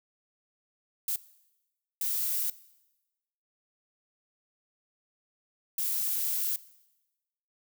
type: noise bursts at uneven times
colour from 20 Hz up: violet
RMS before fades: -30 dBFS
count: 3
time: 1.08-1.16 / 2.01-2.5 / 5.78-6.56 s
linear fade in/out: 2 ms
effects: noise-tail reverb RT60 1.0 s tail -19 dB re dry